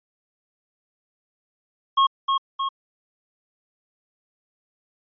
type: tone with echo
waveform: square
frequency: 1087 Hz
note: C#6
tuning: 34 cents flat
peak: -15 dBFS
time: 1.97-2.07 s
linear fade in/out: 10 ms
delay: 310 ms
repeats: 2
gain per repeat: -4 dB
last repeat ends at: 2.69 s
effects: resampled to 11025 Hz